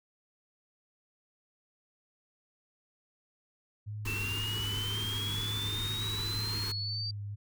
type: tone with vibrato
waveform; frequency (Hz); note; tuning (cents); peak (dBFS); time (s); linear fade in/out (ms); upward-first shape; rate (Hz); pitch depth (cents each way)
sine; 103.83; G#2; 0; -36; 3.86-7.36; 20; sine; 2; 35
type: band-stop noise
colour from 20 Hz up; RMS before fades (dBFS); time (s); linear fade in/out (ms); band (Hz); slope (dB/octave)
pink; -40; 4.05-6.72; 5; 470 to 860; 96
type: exponential sweep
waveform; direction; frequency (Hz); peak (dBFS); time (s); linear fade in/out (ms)
sine; up; 2663 to 4669; -34; 4.07-7.11; 5
effects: none